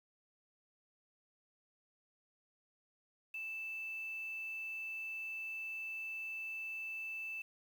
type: tone with quantisation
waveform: sine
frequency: 2642 Hz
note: E7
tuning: 3 cents sharp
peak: -40 dBFS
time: 3.34-7.42 s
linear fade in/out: 5 ms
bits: 10
effects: none